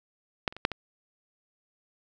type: clicks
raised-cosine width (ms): 0.3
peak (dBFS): -9 / -28 / -25 / -6 / -18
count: 5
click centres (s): 0.478 / 0.525 / 0.566 / 0.651 / 0.717
effects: none